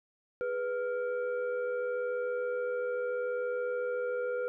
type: tone with frequency modulation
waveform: sine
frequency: 493.9 Hz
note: B4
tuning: in tune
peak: -30 dBFS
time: 0.41-4.48 s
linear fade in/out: 0 ms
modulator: 907 Hz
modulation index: 0.63
effects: none